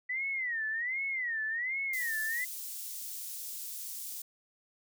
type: tone with vibrato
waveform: sine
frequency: 1956 Hz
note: B6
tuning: 17 cents flat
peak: -31 dBFS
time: 0.09-2.45 s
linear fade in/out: 10 ms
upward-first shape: sine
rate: 1.3 Hz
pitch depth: 200 cents each way
type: high-pass noise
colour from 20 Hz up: white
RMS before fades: -41 dBFS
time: 1.93-4.22 s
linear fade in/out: 5 ms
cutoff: 5900 Hz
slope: 12 dB/octave
effects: none